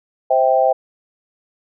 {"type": "chord", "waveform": "sine", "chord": "C major", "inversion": "none", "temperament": "equal with one note detuned", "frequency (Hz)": [523.3, 650.9, 784], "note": ["C5", "E5", "G5"], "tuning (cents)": [0, -22, 0], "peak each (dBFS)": -16, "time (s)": [0.3, 0.73], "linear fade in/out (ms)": 10, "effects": []}